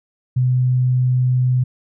sine tone, 126.6 Hz, B2, 43 cents sharp, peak -13 dBFS, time 0.36-1.64 s, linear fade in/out 10 ms, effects none

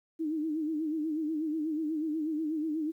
sine tone with vibrato, 311.1 Hz, D#4, in tune, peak -29 dBFS, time 0.19-2.92 s, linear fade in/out 20 ms, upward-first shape sine, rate 8.2 Hz, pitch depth 82 cents each way, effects 11-bit

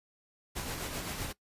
pink noise with tremolo, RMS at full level -36 dBFS, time 0.55-1.33 s, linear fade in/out 20 ms, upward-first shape sine, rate 7.8 Hz, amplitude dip 40%, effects noise-tail reverb RT60 0.1 s tail -20 dB re dry + resampled to 32000 Hz

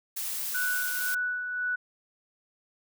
blue noise, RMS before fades -33 dBFS, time 0.16-1.15 s, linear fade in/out 10 ms
sine tone with tremolo, 1480 Hz, F#6, in tune, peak -26 dBFS, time 0.54-1.76 s, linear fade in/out 10 ms, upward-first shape sine, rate 1.9 Hz, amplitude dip 45%
effects none

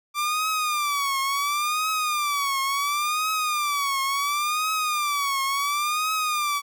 sawtooth tone with vibrato, 1174.7 Hz, D6, in tune, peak -19 dBFS, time 0.14-6.62 s, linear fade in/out 50 ms, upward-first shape triangle, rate 0.71 Hz, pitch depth 150 cents each way, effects none

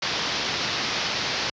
white low-pass noise, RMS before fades -27 dBFS, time 0.02-1.5 s, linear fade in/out 5 ms, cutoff 5500 Hz, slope 48 dB/octave, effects high-pass 80 Hz 12 dB/octave + resampled to 16000 Hz

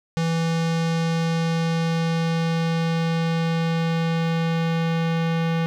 square tone with low-pass filter sweep, 164.9 Hz, E3, 1 cent sharp, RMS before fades -22 dBFS, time 0.17-5.66 s, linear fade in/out 0 ms, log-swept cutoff 6100 to 3100 Hz, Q 1.1, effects 8-bit

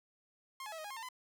sawtooth tone with pitch steps, 1065 / 848 / 649 / 625 / 823 / 1067 / 901 / 1012 Hz, C6 / G#5 / E5 / D#5 / G#5 / C6 / A5 / B5, +30 / +36 / -27 / +8 / -16 / +34 / +41 / +42 cents, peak -39 dBFS, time 0.6-1.088 s, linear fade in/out 2 ms, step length 61 ms, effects none

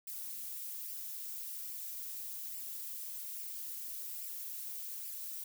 violet noise with flanger, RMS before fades -43 dBFS, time 0.07-5.44 s, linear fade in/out 5 ms, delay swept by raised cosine 0.38 to 5.48 ms, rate 1.2 Hz, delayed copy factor +0.5, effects none

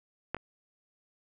clicks, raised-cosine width 0.5 ms, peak -16 / -28 dBFS, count 2, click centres 0.346 / 0.367 s, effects none

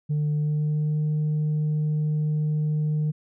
sine tone with pitch glide, 149.6 to 152.3 Hz, D3 to D#3, +32 to -37 cents, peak -19 dBFS, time 0.09-3.12 s, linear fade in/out 20 ms, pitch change +31 cents, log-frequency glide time 0.24-1.03 s, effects tanh soft clip ceiling -20 dBFS

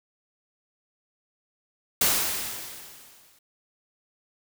white noise with exponential decay, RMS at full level -20 dBFS, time 2.01-3.39 s, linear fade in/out 5 ms, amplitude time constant 300 ms, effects none

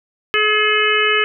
harmonic tone, 426 Hz, G#4, 44 cents sharp, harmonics 1 / 3 / 4 / 5 / 6 / 7, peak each -20 / -20 / -20 / -20 / -20 / -20 dBFS, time 0.34-1.24 s, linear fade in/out 0 ms, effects none

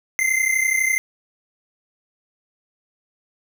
square tone pair together, 2061 / 2093 Hz, C7 / C7, -27 / 0 cents, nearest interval unison, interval 27 cents, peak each -21 dBFS, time 0.19-0.98 s, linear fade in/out 0 ms, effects none

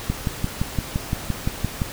click train, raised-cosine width 5 ms, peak -9 dBFS, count 11, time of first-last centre 0.1-1.818 s, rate 5.82 Hz, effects pink hiss -34 dBFS RMS until 1.92 s

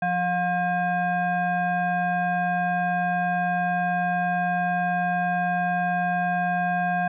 sine tone with frequency modulation, 715 Hz, F5, 41 cents sharp, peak -21 dBFS, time 0.02-7.08 s, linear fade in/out 5 ms, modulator 891 Hz, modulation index 0.98, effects none

